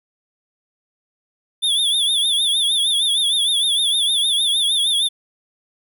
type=tone with vibrato; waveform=square; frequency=3489 Hz; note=A7; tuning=15 cents flat; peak=-16 dBFS; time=1.62-5.09 s; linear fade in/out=20 ms; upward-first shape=triangle; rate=6.5 Hz; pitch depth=120 cents each way; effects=none